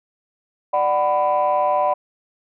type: tone cluster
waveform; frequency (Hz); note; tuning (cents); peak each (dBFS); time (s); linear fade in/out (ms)
sine; 592 / 747 / 996; D5 / F#5 / B5; +14 / +16 / +14; -19; 0.73-1.94; 10
effects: tanh soft clip ceiling -10 dBFS